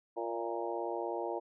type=harmonic tone with a mistuned harmonic; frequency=116.54 Hz; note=A#2; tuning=in tune; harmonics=3 / 4 / 5 / 6 / 7 / 8; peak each=-39 / -40 / -41 / -42 / -42 / -43 dBFS; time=0.16-1.4 s; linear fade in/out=20 ms; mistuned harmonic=6; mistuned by=-44 cents; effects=none